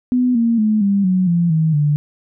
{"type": "tone with pitch steps", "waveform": "sine", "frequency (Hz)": [249.6, 231.5, 214.8, 199.26, 184.84, 171.47, 159.07, 147.56], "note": ["B3", "A#3", "A3", "G3", "F#3", "F3", "D#3", "D3"], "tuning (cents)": [19, -12, -41, 29, -1, -31, 39, 9], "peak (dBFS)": -12, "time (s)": [0.12, 1.96], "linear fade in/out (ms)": 0, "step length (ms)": 230, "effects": []}